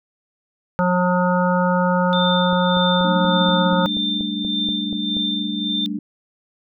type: harmonic tone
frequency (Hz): 180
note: F#3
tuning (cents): -47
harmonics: 1 / 3 / 5 / 7 / 8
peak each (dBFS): -18 / -21 / -22 / -25 / -27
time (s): 0.79-3.86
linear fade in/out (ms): 0
type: tone with tremolo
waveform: sine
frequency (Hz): 3582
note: A7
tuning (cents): +30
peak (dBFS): -20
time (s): 2.13-5.86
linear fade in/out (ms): 0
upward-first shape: sine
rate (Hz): 1.7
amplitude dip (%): 60
type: click train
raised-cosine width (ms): 2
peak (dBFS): -20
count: 12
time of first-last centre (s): 2.53-5.168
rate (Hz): 4.17
type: chord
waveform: sine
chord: G suspended second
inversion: none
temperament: equal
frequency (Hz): 196 / 220 / 293.7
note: G3 / A3 / D4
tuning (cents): 0 / 0 / 0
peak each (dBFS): -27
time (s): 3.04-5.99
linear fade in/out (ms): 5
effects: none